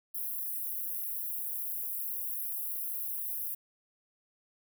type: high-pass noise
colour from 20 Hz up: white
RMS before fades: -36 dBFS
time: 0.14-3.55 s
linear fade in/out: 10 ms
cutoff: 11000 Hz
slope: 48 dB/octave
effects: none